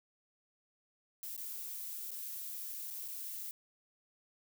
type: noise with dropouts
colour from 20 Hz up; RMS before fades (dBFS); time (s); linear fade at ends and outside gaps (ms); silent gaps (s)
violet; -43; 1.23-3.51; 1; 1.365-1.377 / 2.107-2.115 / 2.903-2.907 / 3.079-3.083
effects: none

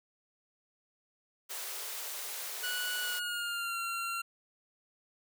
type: high-pass noise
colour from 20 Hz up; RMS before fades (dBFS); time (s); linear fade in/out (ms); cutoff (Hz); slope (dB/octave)
white; -40; 1.49-3.2; 20; 370; 96
type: tone with pitch glide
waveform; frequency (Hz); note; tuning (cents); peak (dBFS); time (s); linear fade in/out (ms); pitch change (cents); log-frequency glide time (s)
25% pulse; 1471 to 1372.5; F#6 to F6; -11 to -31; -30; 2.63-4.22; 10; -120; 2.99-3.78
effects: none

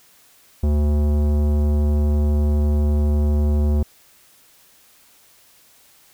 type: tone with tanh clipping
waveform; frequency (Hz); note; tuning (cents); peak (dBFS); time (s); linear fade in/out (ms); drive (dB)
sine; 74; D2; +14; -17; 0.63-3.83; 5; 16
effects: white hiss -53 dBFS RMS until 6.13 s

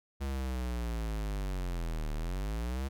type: linear two-way sweep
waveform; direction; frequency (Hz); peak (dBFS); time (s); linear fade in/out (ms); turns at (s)
square; down then up; 69.3 to 36.91 to 69.3; -33; 0.2-2.89; 20; 2.13
effects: none

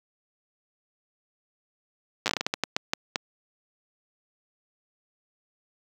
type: slowing click train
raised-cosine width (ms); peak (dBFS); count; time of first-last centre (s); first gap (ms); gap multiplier
0.2; -7; 14; 2.26-3.158; 8; 1.32
effects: high-pass 150 Hz 12 dB/octave + 8-bit

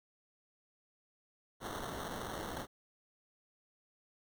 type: noise with sample-and-hold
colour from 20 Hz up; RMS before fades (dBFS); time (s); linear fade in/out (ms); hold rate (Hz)
blue; -42; 1.6-2.67; 50; 2450
effects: none

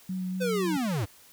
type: tone with vibrato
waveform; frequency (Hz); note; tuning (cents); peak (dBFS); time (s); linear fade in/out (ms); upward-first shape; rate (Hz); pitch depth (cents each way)
sine; 185; F#3; 0; -29; 0.09-0.77; 5; sine; 4.3; 15
type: linear sweep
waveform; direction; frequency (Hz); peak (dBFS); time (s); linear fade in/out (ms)
square; down; 520 to 87.31; -27; 0.4-1.06; 20
effects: white hiss -55 dBFS RMS until 1.32 s

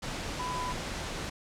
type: tone in noise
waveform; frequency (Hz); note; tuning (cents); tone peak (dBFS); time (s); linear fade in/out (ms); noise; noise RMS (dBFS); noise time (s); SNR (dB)
sine; 998; B5; +18; -33; 0.39-0.73; 10; pink; -36; 0.02-1.3; 0
effects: low-pass 7000 Hz 12 dB/octave

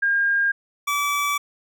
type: tone pair in turn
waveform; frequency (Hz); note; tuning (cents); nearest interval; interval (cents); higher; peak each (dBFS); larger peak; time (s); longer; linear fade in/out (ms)
sine / 25% pulse; 1613 / 1152.2; G6 / D6; +49 / -33; tritone; 582; first; -17; neither; 0.02-0.52 / 0.87-1.38; second; 10
effects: none

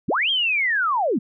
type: linear two-way sweep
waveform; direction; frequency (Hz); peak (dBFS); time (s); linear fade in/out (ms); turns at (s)
sine; up then down; 77.78 to 3265 to 178.1; -18; 0.08-1.19; 10; 0.3
effects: none

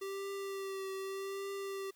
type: tone with vibrato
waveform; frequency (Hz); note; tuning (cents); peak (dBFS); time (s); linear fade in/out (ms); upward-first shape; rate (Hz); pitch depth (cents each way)
square; 389.9; G4; -9; -39; 0.01-1.91; 10; triangle; 0.83; 26
effects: white hiss -69 dBFS RMS until 1.95 s

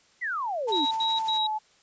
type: exponential sweep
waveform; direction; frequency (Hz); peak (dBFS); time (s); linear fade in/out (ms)
sine; down; 2070 to 261.6; -27; 0.21-0.86; 20
type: noise with tremolo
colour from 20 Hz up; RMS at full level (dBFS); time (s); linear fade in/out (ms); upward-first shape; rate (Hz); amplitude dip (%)
white; -41; 0.67-1.39; 20; triangle; 12; 75
type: tone with pitch glide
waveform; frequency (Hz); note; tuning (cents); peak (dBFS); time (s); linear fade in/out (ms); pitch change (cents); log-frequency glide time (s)
sine; 890 to 861.7; A5 to A5; +20 to -36; -26; 0.67-1.59; 20; -56; 1.21-1.43
type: tone bursts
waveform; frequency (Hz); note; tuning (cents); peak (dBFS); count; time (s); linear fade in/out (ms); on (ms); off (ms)
sine; 3843; B7; -48; -25; 3; 0.72-1.47; 5; 190; 90
effects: white hiss -61 dBFS RMS until 1.82 s + resampled to 16000 Hz

